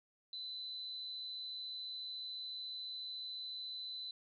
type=tone with amplitude modulation; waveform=sine; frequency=4013 Hz; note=B7; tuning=27 cents sharp; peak=-40 dBFS; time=0.33-4.11 s; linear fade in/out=2 ms; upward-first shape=sine; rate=204 Hz; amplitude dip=45%; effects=none